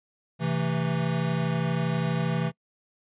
square tone cluster, 132.2 / 164.7 / 222.9 Hz, C3 / E3 / A3, +18 / -1 / +23 cents, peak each -30 / -27 / -34 dBFS, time 0.39-2.52 s, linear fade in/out 50 ms, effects noise-tail reverb RT60 0.1 s tail -26 dB re dry + resampled to 8000 Hz

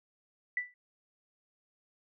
sine tone with exponential decay, 1975.5 Hz, B6, in tune, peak -26 dBFS, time 0.57-0.74 s, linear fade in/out 2 ms, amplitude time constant 36 ms, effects none

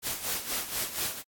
white noise with tremolo, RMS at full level -30 dBFS, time 0.02-1.23 s, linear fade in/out 50 ms, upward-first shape sine, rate 4.2 Hz, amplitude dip 70%, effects AAC 64 kbps

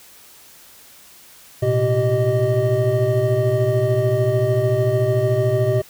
triangle tone cluster, 113.2 / 126.7 / 386.8 / 617 Hz, A2 / B2 / G4 / D#5, +50 / +45 / -23 / -15 cents, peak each -19 dBFS, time 1.62-5.82 s, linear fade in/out 10 ms, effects white hiss -46 dBFS RMS until 5.89 s

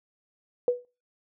sine tone with exponential decay, 490.6 Hz, B4, 12 cents flat, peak -16 dBFS, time 0.68-0.85 s, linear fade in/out 1 ms, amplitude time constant 35 ms, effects noise-tail reverb RT60 0.3 s tail -22 dB re dry

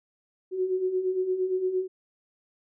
sine beating tone pair, 364.6 / 373.3 Hz, F#4 / F#4, -25 / +15 cents, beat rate 8.7 Hz, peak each -32 / -25 dBFS, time 0.51-1.88 s, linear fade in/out 50 ms, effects none

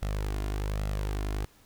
sawtooth tone with flanger, 50.9 Hz, G#1, 34 cents flat, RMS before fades -31 dBFS, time 0.02-1.45 s, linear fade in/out 5 ms, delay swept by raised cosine 1.5 to 2.9 ms, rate 1.2 Hz, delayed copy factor +0.5, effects pink hiss -60 dBFS RMS until 1.65 s

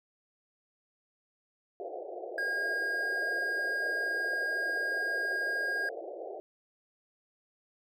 white band-pass noise, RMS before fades -41 dBFS, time 1.8-6.4 s, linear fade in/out 0 ms, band 340 to 730 Hz, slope 96 dB/octave
triangle tone, 1626 Hz, G#6, 37 cents flat, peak -28 dBFS, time 2.38-5.89 s, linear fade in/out 2 ms
effects none

